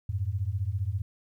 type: beating tone pair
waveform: sine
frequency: 89.8 / 104.8 Hz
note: F2 / G#2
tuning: +49 / +16 cents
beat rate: 15 Hz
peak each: -30 dBFS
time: 0.09-1.02 s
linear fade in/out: 5 ms
effects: 11-bit